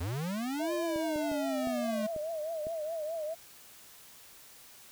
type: linear two-way sweep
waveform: square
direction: up then down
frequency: 77.7 to 349.2 to 212.1 Hz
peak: -33 dBFS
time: 0-2.07 s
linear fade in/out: 10 ms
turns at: 0.73 s
type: tone with vibrato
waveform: sine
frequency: 635 Hz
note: D#5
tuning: 35 cents sharp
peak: -33 dBFS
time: 0.59-3.35 s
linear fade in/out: 20 ms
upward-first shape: triangle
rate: 4.8 Hz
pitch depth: 120 cents each way
type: clicks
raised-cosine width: 2 ms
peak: -30 dBFS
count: 6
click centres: 0.96 / 1.16 / 1.316 / 1.672 / 2.163 / 2.669 s
effects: white hiss -54 dBFS RMS until 4.91 s